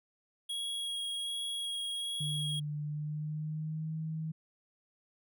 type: tone with vibrato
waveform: square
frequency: 3306 Hz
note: G#7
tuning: 9 cents flat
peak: -35 dBFS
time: 0.49-2.6 s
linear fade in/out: 10 ms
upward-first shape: sine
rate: 1.3 Hz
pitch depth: 9 cents each way
type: tone with pitch glide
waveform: sine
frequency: 148.8 to 158.56 Hz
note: D3 to D#3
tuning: +23 to +33 cents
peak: -34 dBFS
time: 2.2-4.32 s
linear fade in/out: 10 ms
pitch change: +110 cents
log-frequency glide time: 2.85-3.95 s
effects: none